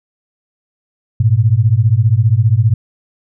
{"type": "beating tone pair", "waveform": "sine", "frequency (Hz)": [103.83, 118.83], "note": ["G#2", "A#2"], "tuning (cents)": [0, 34], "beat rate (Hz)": 15, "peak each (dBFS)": -11, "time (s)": [1.2, 2.74], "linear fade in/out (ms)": 5, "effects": []}